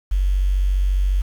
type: tone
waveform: sine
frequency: 47.25 Hz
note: F#1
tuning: 37 cents sharp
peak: -15 dBFS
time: 0.11-1.22 s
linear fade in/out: 10 ms
effects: 7-bit